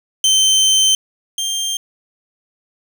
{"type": "tone pair in turn", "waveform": "25% pulse", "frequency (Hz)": [3100, 3176], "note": ["G7", "G7"], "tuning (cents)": [-20, 22], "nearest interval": "unison", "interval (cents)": 42, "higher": "second", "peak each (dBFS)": [-7, -15], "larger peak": "first", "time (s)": [[0.24, 0.95], [1.38, 1.77]], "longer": "first", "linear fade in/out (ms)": 2, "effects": []}